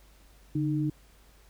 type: tone pair together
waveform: sine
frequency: 144.73 / 306.3 Hz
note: D3 / D#4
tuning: -25 / -27 cents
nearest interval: octave + minor second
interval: 1298 cents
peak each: -28 dBFS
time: 0.55-0.9 s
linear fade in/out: 5 ms
effects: added 50 Hz sine -56 dBFS peak until 1.49 s + pink hiss -61 dBFS RMS until 1.49 s